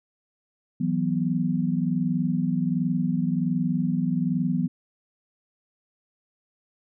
sine chord, E suspended second, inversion none, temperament equal with one note detuned, 163.68 / 185 / 246.9 Hz, E3 / F#3 / B3, -12 / 0 / 0 cents, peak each -26 dBFS, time 0.8-4.68 s, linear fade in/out 10 ms, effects none

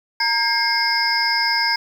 sine tone cluster, 926 / 1614 / 2130 / 4891 / 5220 Hz, A#5 / G#6 / C7 / D#8 / E8, -12 / -50 / +30 / -31 / -18 cents, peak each -23 dBFS, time 0.2-1.76 s, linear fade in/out 5 ms, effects 7-bit

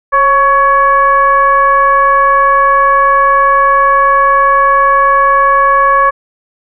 sine tone with frequency modulation, 1117 Hz, C#6, 13 cents sharp, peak -5 dBFS, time 0.12-6.11 s, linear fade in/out 20 ms, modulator 571 Hz, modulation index 0.75, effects none

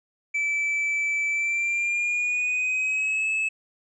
triangle tone with pitch glide, 2315 to 2598 Hz, D7 to E7, -25 to -26 cents, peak -21 dBFS, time 0.34-3.49 s, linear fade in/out 10 ms, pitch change +199 cents, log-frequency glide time 1.29-3.29 s, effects resampled to 22050 Hz

